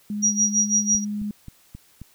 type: tone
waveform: sine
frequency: 207.7 Hz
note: G#3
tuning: in tune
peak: -25 dBFS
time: 0.1-1.31 s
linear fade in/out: 2 ms
type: tone with tremolo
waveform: sine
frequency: 5750 Hz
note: F8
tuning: 50 cents sharp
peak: -15 dBFS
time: 0.22-1.05 s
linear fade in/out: 20 ms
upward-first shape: sine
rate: 6 Hz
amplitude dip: 90%
type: click train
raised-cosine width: 5 ms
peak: -25 dBFS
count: 5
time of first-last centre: 0.95-2.017 s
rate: 3.75 Hz
effects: white hiss -57 dBFS RMS until 2.14 s